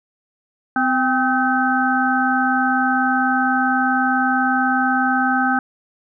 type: harmonic tone with a mistuned harmonic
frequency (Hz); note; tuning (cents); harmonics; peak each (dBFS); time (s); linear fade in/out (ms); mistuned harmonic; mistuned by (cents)
256; C4; -38; 1 / 3 / 5 / 6; -20 / -20 / -23 / -20; 0.76-5.59; 2; 3; +54
effects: none